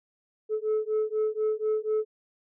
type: beating tone pair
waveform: sine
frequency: 430 / 434.1 Hz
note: A4 / A4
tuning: -40 / -23 cents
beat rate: 4.1 Hz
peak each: -26 dBFS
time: 0.49-2.05 s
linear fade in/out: 50 ms
effects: tanh soft clip ceiling -21 dBFS